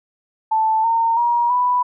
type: tone with pitch steps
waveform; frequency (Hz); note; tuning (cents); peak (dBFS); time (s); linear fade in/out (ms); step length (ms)
sine; 880 / 914.7 / 950.8 / 988.3; A5 / A#5 / A#5 / B5; 0 / -33 / +34 / +1; -14; 0.51-1.83; 10; 330
effects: none